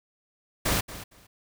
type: noise with echo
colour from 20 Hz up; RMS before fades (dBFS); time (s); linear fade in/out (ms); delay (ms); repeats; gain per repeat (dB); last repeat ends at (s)
pink; -25; 0.65-0.81; 10; 230; 2; -15; 1.27
effects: none